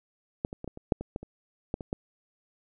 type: clicks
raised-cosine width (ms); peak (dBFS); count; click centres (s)
2; -14 / -24 / -24 / -22 / -28 / -8 / -22 / -19 / -28 / -15 / -24 / -16; 12; 0.449 / 0.529 / 0.644 / 0.677 / 0.774 / 0.922 / 1.01 / 1.161 / 1.23 / 1.741 / 1.808 / 1.929
effects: none